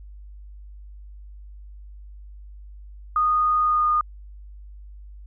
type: tone with pitch glide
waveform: sine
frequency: 1234 to 1223.4 Hz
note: D#6 to D#6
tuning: -15 to -30 cents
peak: -17 dBFS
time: 3.16-4.01 s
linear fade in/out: 2 ms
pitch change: -15 cents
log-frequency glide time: 3.61-3.87 s
effects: added 50 Hz sine -39 dBFS peak until 5.26 s

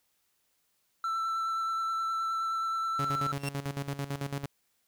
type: tone with vibrato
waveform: triangle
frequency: 1333 Hz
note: E6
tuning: 19 cents sharp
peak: -27 dBFS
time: 1.04-3.32 s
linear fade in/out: 2 ms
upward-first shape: triangle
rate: 9.5 Hz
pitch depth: 13 cents each way
type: tone with tremolo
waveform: sawtooth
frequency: 140.2 Hz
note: C#3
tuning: 20 cents sharp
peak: -27 dBFS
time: 2.99-4.46 s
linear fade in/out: 5 ms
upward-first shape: square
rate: 9 Hz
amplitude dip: 75%
type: tone with exponential growth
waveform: sawtooth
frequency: 2720 Hz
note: F7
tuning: 46 cents flat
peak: -29 dBFS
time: 3.35-3.49 s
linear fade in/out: 5 ms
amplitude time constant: 29 ms
effects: white hiss -74 dBFS RMS until 4.87 s

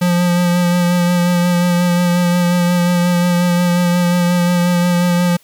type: tone with vibrato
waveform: square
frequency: 176 Hz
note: F3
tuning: 14 cents sharp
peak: -12 dBFS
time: 0.01-5.37 s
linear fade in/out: 10 ms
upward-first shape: sine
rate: 5.6 Hz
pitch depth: 20 cents each way
effects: white hiss -51 dBFS RMS until 5.43 s

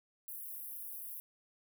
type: high-pass noise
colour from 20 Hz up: pink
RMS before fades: -45 dBFS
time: 0.28-1.2 s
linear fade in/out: 0 ms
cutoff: 11000 Hz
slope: 48 dB/octave
effects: none

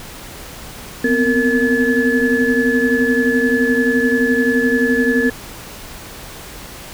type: tone cluster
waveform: sine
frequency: 246.3 / 257.9 / 460.6 / 1719 Hz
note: B3 / C4 / A#4 / A6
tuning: -5 / -25 / -21 / -41 cents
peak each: -18 dBFS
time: 1.04-5.3 s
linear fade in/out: 5 ms
effects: pink hiss -34 dBFS RMS until 6.93 s

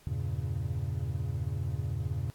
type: chord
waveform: triangle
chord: E diminished seventh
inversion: none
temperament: equal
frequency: 82.41 / 98 / 116.54 / 138.59 Hz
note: E2 / G2 / Bb2 / Db3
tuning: 0 / 0 / 0 / 0 cents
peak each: -34 dBFS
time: 0.07-2.3 s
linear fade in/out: 0 ms
effects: pink hiss -60 dBFS RMS until 2.34 s + AAC 64 kbps

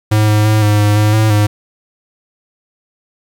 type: tone with pitch steps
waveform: square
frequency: 107.1 / 106 / 107.8 / 104.7 / 104.1 / 105.9 / 109.1 / 104.5 Hz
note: A2 / G#2 / A2 / G#2 / G#2 / G#2 / A2 / G#2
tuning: -46 / +36 / -35 / +15 / +5 / +34 / -14 / +11 cents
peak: -9 dBFS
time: 0.11-1.47 s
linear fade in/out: 10 ms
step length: 170 ms
effects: 8-bit

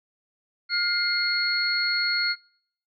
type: tone cluster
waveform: sine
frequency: 1420 / 2103 / 4330 Hz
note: F6 / C7 / C#8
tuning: +28 / +8 / -41 cents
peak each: -27 / -28 / -24 dBFS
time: 0.69-2.36 s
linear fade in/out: 50 ms
effects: noise-tail reverb RT60 0.6 s tail -26 dB re dry

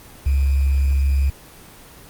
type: tone with sample-and-hold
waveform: sine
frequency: 68.5 Hz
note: C#2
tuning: 20 cents flat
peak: -14 dBFS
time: 0.26-1.3 s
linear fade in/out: 5 ms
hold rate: 2450 Hz
effects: pink hiss -43 dBFS RMS until 2.09 s + Opus 24 kbps

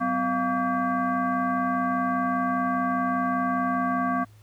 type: tone with frequency modulation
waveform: sine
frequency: 698.5 Hz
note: F5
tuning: in tune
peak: -22 dBFS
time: 0-4.25 s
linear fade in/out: 20 ms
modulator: 444 Hz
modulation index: 1.6
effects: added 106 Hz sine -49 dBFS peak until 4.42 s + pink hiss -61 dBFS RMS until 4.42 s

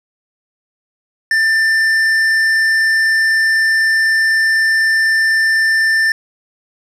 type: tone with tanh clipping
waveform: sine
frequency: 1784 Hz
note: A6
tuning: 23 cents sharp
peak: -12 dBFS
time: 1.31-6.12 s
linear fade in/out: 2 ms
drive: 9 dB
effects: none

